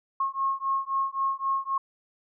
sine beating tone pair, 1082 / 1085.8 Hz, C#6 / C#6, -42 / -36 cents, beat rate 3.8 Hz, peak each -28 / -28 dBFS, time 0.2-1.78 s, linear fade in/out 5 ms, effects none

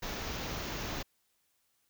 pink band-stop noise, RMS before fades -38 dBFS, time 0.02-1.03 s, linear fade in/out 10 ms, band 6800 to 14000 Hz, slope 96 dB/octave, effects white hiss -75 dBFS RMS until 1.89 s

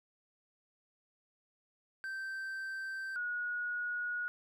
triangle / sine tone pair in turn, 1558 / 1451.9 Hz, G6 / F#6, -11 / -33 cents, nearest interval minor second, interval 122 cents, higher first, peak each -36 / -34 dBFS, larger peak second, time 2.04-3.16 / 3.16-4.28 s, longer neither, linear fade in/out 0 ms, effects none

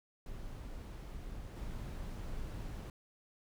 brown noise with level steps, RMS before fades -45 / -42 dBFS, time 0.26-2.9 s, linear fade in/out 2 ms, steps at 1.55 s, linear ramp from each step 20 ms, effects none

